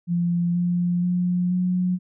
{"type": "tone with pitch steps", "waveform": "sine", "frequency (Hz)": [173, 175.72, 178.48, 181.29], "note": ["F3", "F3", "F3", "F#3"], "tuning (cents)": [-16, 11, 38, -35], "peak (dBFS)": -19, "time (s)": [0.07, 1.99], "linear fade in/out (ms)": 50, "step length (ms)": 480, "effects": []}